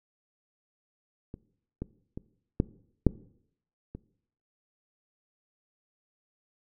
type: clicks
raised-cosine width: 3 ms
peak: -26 / -20 / -24 / -10 / -6 / -26 dBFS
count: 6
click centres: 1.341 / 1.82 / 2.175 / 2.601 / 3.067 / 3.95 s
effects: noise-tail reverb RT60 0.7 s tail -20 dB re dry